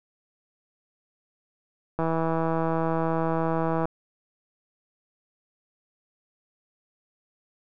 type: click train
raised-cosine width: 1 ms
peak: -13 dBFS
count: 305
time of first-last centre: 1.99-3.855 s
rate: 163 Hz
effects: none

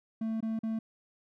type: tone with dropouts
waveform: triangle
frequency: 222.6 Hz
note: A3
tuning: 20 cents sharp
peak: -28 dBFS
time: 0.21-0.79 s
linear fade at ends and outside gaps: 5 ms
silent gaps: 0.406-0.426 / 0.591-0.633 s
effects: none

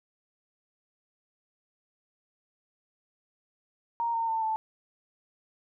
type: tone with pitch steps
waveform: sine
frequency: 932.3 / 914.2 / 896.4 / 879 Hz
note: A#5 / A#5 / A5 / A5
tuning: 0 / -34 / +32 / -2 cents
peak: -26 dBFS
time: 4-4.56 s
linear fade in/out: 0 ms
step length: 140 ms
effects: none

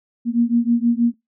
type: beating tone pair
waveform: sine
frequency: 233.1 / 239.4 Hz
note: A#3 / A#3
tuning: 0 / +46 cents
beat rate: 6.3 Hz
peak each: -17 / -18 dBFS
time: 0.25-1.14 s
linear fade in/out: 50 ms
effects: noise-tail reverb RT60 0.2 s tail -23 dB re dry

